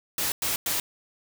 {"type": "noise bursts", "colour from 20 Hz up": "white", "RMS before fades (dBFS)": -27, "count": 3, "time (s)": [0.18, 0.8], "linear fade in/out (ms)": 2, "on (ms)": 140, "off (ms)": 100, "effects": []}